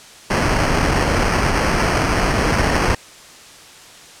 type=noise with sample-and-hold; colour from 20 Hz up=pink; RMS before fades=-17 dBFS; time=0.3-2.95 s; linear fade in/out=5 ms; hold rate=3675 Hz; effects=white hiss -41 dBFS RMS until 4.2 s + low-pass 8000 Hz 12 dB/octave